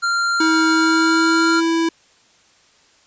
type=tone; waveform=square; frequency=1387 Hz; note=F6; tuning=12 cents flat; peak=-17 dBFS; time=0.02-1.61 s; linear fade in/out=20 ms
type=tone with pitch glide; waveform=square; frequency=320.6 to 330 Hz; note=E4 to E4; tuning=-48 to +2 cents; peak=-16 dBFS; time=0.4-1.89 s; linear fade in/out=5 ms; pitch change=+50 cents; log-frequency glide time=0.7-1.61 s
effects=white hiss -54 dBFS RMS until 3.06 s + resampled to 16000 Hz